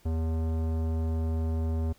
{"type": "tone with tanh clipping", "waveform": "sine", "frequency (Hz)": 80.7, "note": "E2", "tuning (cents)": -36, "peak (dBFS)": -28, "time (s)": [0.05, 1.93], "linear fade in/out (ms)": 10, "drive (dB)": 17, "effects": ["pink hiss -61 dBFS RMS until 1.98 s"]}